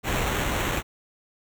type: noise with sample-and-hold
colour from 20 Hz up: pink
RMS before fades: -26 dBFS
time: 0.03-0.83 s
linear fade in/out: 50 ms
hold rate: 4900 Hz
effects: none